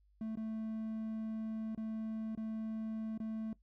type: tone with dropouts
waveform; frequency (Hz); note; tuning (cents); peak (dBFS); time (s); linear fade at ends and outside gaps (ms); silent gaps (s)
triangle; 220.4; A3; +3; -35; 0.21-3.53; 2; 0.355-0.372 / 1.749-1.776 / 2.351-2.375 / 3.177-3.201
effects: noise-tail reverb RT60 0.1 s tail -19 dB re dry + added 50 Hz sine -66 dBFS peak until 3.62 s